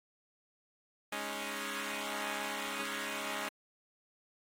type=chord; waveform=5% pulse; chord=Ab suspended fourth; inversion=none; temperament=equal; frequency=207.7 / 277.2 / 311.1 Hz; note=Ab3 / Db4 / Eb4; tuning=0 / 0 / 0 cents; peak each=-30 / -29 / -33 dBFS; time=1.12-3.49 s; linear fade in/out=5 ms; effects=AAC 48 kbps